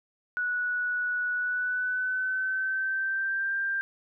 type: tone with pitch glide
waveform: sine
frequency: 1471 to 1585.7 Hz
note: F#6 to G6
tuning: -11 to +19 cents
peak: -26 dBFS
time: 0.37-3.81 s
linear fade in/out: 0 ms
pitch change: +130 cents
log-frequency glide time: 1.34-3.54 s
effects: none